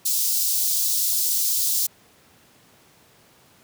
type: high-pass noise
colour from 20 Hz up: white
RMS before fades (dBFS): -22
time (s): 0.05-1.87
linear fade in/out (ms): 10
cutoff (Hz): 4300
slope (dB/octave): 24
effects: pink hiss -55 dBFS RMS until 3.63 s + high-pass 100 Hz 12 dB/octave